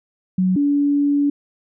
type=tone pair in turn; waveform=sine; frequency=185.3 / 286.5 Hz; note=F#3 / D4; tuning=+3 / -43 cents; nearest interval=minor sixth; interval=754 cents; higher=second; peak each=-14 dBFS; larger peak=neither; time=0.38-0.56 / 0.56-1.3 s; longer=second; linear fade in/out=5 ms; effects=none